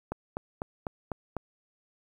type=click train; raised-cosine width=1 ms; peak=-18 dBFS; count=6; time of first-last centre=0.12-1.367 s; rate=4.01 Hz; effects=9-bit